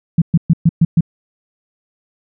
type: tone bursts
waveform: sine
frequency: 165.4 Hz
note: E3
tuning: 6 cents sharp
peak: -6 dBFS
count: 6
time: 0.18-1.008 s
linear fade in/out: 5 ms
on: 38 ms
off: 120 ms
effects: none